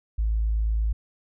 sine tone, 54.3 Hz, A1, 22 cents flat, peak -20 dBFS, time 0.18-0.93 s, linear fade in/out 10 ms, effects tanh soft clip ceiling -16 dBFS

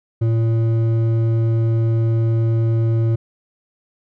sine tone with hard clipping, 113.7 Hz, A#2, 43 cents flat, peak -16 dBFS, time 0.21-3.16 s, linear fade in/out 10 ms, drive 8 dB, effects none

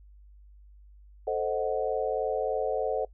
sine chord, A diminished seventh, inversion none, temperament equal, 440 / 523.3 / 622.3 / 740 Hz, A4 / C5 / Eb5 / Gb5, 0 / 0 / 0 / 0 cents, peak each -30 / -31 / -33 / -33 dBFS, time 1.27-3.05 s, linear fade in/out 5 ms, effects noise-tail reverb RT60 0.1 s tail -22 dB re dry + added 50 Hz sine -50 dBFS peak until 3.13 s

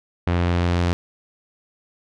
sawtooth tone with low-pass filter sweep, 87.31 Hz, F2, in tune, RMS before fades -20 dBFS, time 0.27-0.93 s, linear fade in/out 0 ms, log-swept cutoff 2700 to 5400 Hz, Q 0.86, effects none

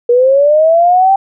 sine linear sweep, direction up, 473.4 to 788 Hz, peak -5 dBFS, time 0.09-1.16 s, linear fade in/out 5 ms, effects none

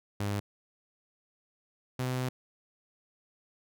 sawtooth tone pair in turn, 101.7 / 127.54 Hz, G#2 / C3, -36 / -44 cents, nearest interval major third, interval 392 cents, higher second, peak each -26 dBFS, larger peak neither, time 0.2-0.4 / 1.99-2.29 s, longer second, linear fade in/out 5 ms, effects none

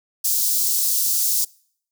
white high-pass noise, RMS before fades -20 dBFS, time 0.24-1.45 s, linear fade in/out 10 ms, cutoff 4900 Hz, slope 24 dB/octave, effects noise-tail reverb RT60 0.6 s tail -25 dB re dry

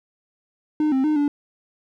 triangle tone with pitch steps, 304.7 / 264.4 / 305.5 / 289.7 Hz, D#4 / C4 / D#4 / D4, -36 / +18 / -32 / -24 cents, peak -15 dBFS, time 0.8-1.28 s, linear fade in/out 2 ms, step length 120 ms, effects none

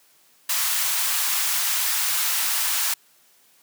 white high-pass noise, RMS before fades -23 dBFS, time 0.49-2.94 s, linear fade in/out 5 ms, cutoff 850 Hz, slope 24 dB/octave, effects white hiss -58 dBFS RMS until 3.62 s + high-pass 150 Hz 12 dB/octave

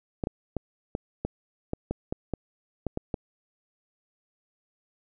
clicks, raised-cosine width 2 ms, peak -15 dBFS, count 12, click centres 0.238 / 0.271 / 0.567 / 0.951 / 1.25 / 1.734 / 1.91 / 2.125 / 2.337 / 2.867 / 2.974 / 3.142 s, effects none

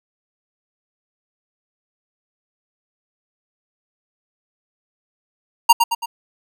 square tone with echo, 932.3 Hz, A#5, in tune, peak -6 dBFS, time 5.69-5.73 s, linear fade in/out 10 ms, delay 110 ms, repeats 3, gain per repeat -6 dB, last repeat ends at 6.06 s, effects none

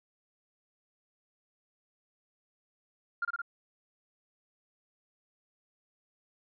sine tone with echo, 1400 Hz, F6, 4 cents sharp, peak -27 dBFS, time 3.22-3.25 s, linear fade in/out 5 ms, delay 56 ms, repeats 3, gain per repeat -2 dB, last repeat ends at 3.418 s, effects tanh soft clip ceiling -23 dBFS

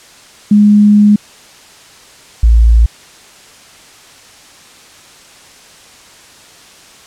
sine tone pair in turn, 207.7 / 56.69 Hz, G#3 / A#1, 0 / -48 cents, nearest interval octave + minor seventh, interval 2248 cents, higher first, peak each -3 dBFS, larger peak neither, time 0.51-1.16 / 2.43-2.86 s, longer first, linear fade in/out 5 ms, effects white hiss -39 dBFS RMS until 7.06 s + low-pass 8000 Hz 12 dB/octave

